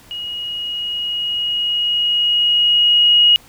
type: tone with level ramp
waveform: sine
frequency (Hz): 2889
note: F#7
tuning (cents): -42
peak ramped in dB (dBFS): -24 to -7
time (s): 0.11-3.36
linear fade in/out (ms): 0
effects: pink hiss -46 dBFS RMS until 3.48 s